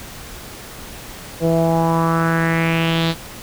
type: tone with low-pass filter sweep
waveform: sawtooth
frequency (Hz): 164.81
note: E3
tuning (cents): 0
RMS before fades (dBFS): -17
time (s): 1.4-3.15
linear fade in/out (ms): 50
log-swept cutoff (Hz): 530 to 4100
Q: 3.9
effects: pink hiss -35 dBFS RMS until 3.42 s